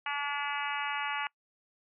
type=harmonic tone; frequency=287.3 Hz; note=D4; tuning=38 cents flat; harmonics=3 / 4 / 5 / 6 / 7 / 8 / 9 / 10; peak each=-37 / -38 / -39 / -40 / -40 / -41 / -42 / -42 dBFS; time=0.06-1.27 s; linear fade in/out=2 ms; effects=noise-tail reverb RT60 0.1 s tail -25 dB re dry